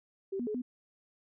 sine tone with pitch steps, 388.1 / 242.1 / 424.9 / 249 Hz, G4 / B3 / G#4 / B3, -17 / -34 / +40 / +14 cents, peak -32 dBFS, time 0.32-0.62 s, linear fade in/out 10 ms, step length 75 ms, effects none

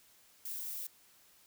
violet noise, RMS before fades -41 dBFS, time 0.45-0.87 s, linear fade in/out 5 ms, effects white hiss -64 dBFS RMS until 1.46 s

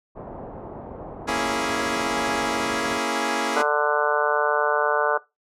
white low-pass noise, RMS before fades -37 dBFS, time 0.15-2.99 s, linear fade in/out 20 ms, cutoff 810 Hz, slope 24 dB/octave
10% pulse chord, A# half-diminished seventh, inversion none, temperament equal, 233.1 / 277.2 / 329.6 / 415.3 Hz, A#3 / C#4 / E4 / G#4, 0 / 0 / 0 / 0 cents, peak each -20 dBFS, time 1.27-3.63 s, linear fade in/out 20 ms
harmonic tone, 148.2 Hz, D3, 16 cents sharp, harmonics 3 / 4 / 5 / 6 / 7 / 8 / 9 / 10, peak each -25 / -25 / -29 / -28 / -29 / -27 / -31 / -25 dBFS, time 3.56-5.18 s, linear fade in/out 10 ms
effects noise-tail reverb RT60 0.2 s tail -18 dB re dry + low-pass 9000 Hz 12 dB/octave

